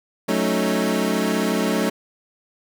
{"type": "chord", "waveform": "25% pulse", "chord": "D# half-diminished seventh", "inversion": "first", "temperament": "equal", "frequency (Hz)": [185, 220, 277.2, 311.1], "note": ["F#3", "A3", "C#4", "D#4"], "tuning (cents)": [0, 0, 0, 0], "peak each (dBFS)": [-21, -19, -22, -23], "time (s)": [0.28, 1.9], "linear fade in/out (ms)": 10, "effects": []}